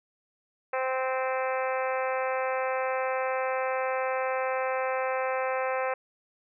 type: harmonic tone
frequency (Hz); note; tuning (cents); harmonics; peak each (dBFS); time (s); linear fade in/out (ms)
260.3; C4; -9; 2 / 3 / 4 / 5 / 6 / 7 / 8 / 9 / 10; -29 / -33 / -35 / -37 / -39 / -40 / -41 / -42 / -43; 0.73-5.94; 5
effects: none